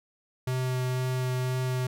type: tone with vibrato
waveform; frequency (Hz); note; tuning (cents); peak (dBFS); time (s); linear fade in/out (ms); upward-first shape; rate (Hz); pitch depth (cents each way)
square; 127.8; C3; -40; -27; 0.47-1.87; 5; sine; 2; 8
effects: none